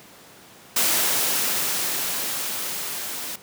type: noise with level ramp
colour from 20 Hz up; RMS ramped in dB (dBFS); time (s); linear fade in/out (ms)
white; -20 to -32; 0.76-3.36; 5
effects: pink hiss -47 dBFS RMS until 3.42 s + high-pass 150 Hz 12 dB/octave